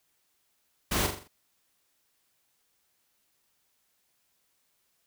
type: noise with echo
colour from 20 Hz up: pink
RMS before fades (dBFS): -28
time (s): 0.91-1.07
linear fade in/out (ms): 10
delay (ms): 42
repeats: 5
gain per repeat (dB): -6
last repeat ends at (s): 1.28
effects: white hiss -73 dBFS RMS until 5.06 s